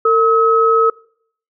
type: tone pair together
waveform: sine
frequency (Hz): 453.4 / 1282.4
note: A#4 / E6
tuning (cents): -48 / -48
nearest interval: octave + tritone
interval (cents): 1800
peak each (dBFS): -12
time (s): 0.05-0.9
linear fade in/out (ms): 5
effects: noise-tail reverb RT60 0.6 s tail -24 dB re dry